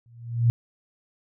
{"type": "tone with exponential growth", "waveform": "sine", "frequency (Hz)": 117.7, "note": "A#2", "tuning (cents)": 17, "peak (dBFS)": -13, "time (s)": [0.06, 0.5], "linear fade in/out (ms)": 0, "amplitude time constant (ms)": 95, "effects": []}